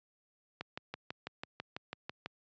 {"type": "click train", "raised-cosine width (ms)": 0.3, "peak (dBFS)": -23, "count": 11, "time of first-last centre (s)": [0.61, 2.26], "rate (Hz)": 6.06, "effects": ["high-pass 100 Hz 12 dB/octave", "resampled to 16000 Hz"]}